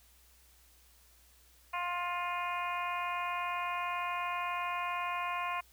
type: harmonic tone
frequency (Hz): 352.4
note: F4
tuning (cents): +16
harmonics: 2 / 3 / 4 / 5 / 6 / 7 / 8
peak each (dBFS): -40 / -35 / -45 / -47 / -44 / -41 / -49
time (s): 1.73-5.61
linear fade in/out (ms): 10
effects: added 60 Hz sine -64 dBFS peak until 5.72 s + white hiss -64 dBFS RMS until 5.72 s